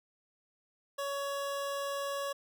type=tone; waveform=25% pulse; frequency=560 Hz; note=C#5; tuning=18 cents sharp; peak=-30 dBFS; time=0.98-2.33 s; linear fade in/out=10 ms; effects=none